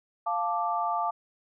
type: chord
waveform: sine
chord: D minor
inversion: first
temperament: equal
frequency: 698.5 / 880 / 1174.7 Hz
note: F5 / A5 / D6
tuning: 0 / 0 / 0 cents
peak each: -30 dBFS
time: 0.26-1.11 s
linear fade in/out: 10 ms
effects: none